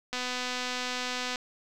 click train, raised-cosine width 0.2 ms, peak -16 dBFS, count 308, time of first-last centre 0.13-1.358 s, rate 250 Hz, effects 9-bit

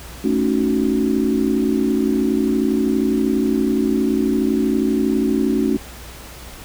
sine chord, D# half-diminished seventh, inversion second, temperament equal with one note detuned, 220 / 277.2 / 309.5 / 370 Hz, A3 / C#4 / D#4 / F#4, 0 / 0 / -9 / 0 cents, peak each -20 / -19 / -23 / -22 dBFS, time 0.24-5.77 s, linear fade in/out 5 ms, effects added 60 Hz sine -38 dBFS peak until 6.64 s + pink hiss -38 dBFS RMS until 6.64 s

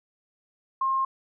sine tone, 1066 Hz, C6, 32 cents sharp, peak -22 dBFS, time 0.81-1.05 s, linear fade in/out 5 ms, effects none

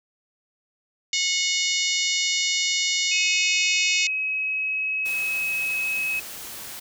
harmonic tone, 729 Hz, F#5, 26 cents flat, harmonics 3 / 4 / 5 / 6 / 7 / 8 / 9 / 10, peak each -27 / -28 / -29 / -30 / -30 / -31 / -32 / -32 dBFS, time 1.13-4.07 s, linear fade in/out 2 ms
sine tone with pitch glide, 2545 to 2561 Hz, D#7 to D#7, +39 to +49 cents, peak -23 dBFS, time 3.11-6.2 s, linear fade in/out 10 ms, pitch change +10 cents, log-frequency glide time 3.73-4.94 s
white noise, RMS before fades -37 dBFS, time 5.05-6.8 s, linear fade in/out 10 ms
effects none

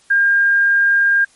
sine tone, 1608 Hz, G6, 44 cents sharp, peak -10 dBFS, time 0.1-1.25 s, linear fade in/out 10 ms, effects white hiss -52 dBFS RMS until 1.35 s + MP3 48 kbps

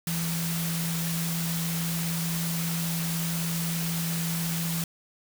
sine tone in noise, 166.8 Hz, E3, 21 cents sharp, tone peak -28 dBFS, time 0.07-4.84 s, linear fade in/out 2 ms, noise white, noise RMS -33 dBFS, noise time 0.07-4.84 s, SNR +2 dB, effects none

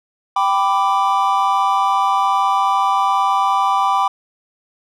triangle chord, G major, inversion none, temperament equal with one note detuned, 784 / 993.5 / 1174.7 Hz, G5 / B5 / D6, 0 / +10 / 0 cents, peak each -16 dBFS, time 0.36-4.08 s, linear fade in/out 5 ms, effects none

